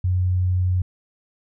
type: tone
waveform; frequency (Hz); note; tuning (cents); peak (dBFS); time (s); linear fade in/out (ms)
sine; 91.2; F#2; -24; -17; 0.04-0.82; 5
effects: none